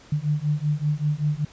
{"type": "beating tone pair", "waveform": "sine", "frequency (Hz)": [146.7, 151.9], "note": ["D3", "D#3"], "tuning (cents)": [-2, -41], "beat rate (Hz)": 5.2, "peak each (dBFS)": -24, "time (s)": [0.12, 1.45], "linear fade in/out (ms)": 5, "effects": ["pink hiss -50 dBFS RMS until 1.52 s", "resampled to 16000 Hz"]}